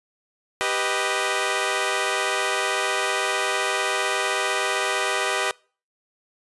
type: chord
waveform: 10% pulse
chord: G augmented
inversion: none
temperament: equal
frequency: 392 / 493.9 / 622.3 Hz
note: G4 / B4 / D#5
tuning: 0 / 0 / 0 cents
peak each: -18 dBFS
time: 0.61-5.51 s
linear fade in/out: 0 ms
effects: noise-tail reverb RT60 0.4 s tail -25 dB re dry + resampled to 24000 Hz